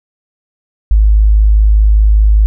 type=tone; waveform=sine; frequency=52.5 Hz; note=G#1; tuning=19 cents sharp; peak=-4 dBFS; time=0.91-2.46 s; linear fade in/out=0 ms; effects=none